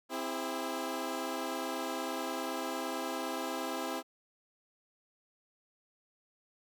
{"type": "chord", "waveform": "15% pulse", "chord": "C augmented", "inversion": "none", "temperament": "equal with one note detuned", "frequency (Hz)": [261.6, 329.6, 407], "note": ["C4", "E4", "G#4"], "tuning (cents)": [0, 0, -35], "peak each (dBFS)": [-32, -32, -35], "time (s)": [0.09, 4.03], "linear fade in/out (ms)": 50, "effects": []}